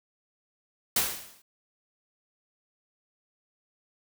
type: noise with exponential decay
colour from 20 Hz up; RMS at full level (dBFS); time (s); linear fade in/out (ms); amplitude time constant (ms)
white; -22; 0.96-1.42; 5; 100
effects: none